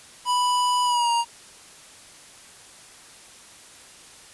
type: tone with pitch glide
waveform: square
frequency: 987.8 to 938.3 Hz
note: B5 to A#5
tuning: 0 to +11 cents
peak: -20 dBFS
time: 0.25-1.25 s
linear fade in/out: 50 ms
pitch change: -89 cents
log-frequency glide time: 0.84-1.11 s
effects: white hiss -47 dBFS RMS until 4.33 s + resampled to 24000 Hz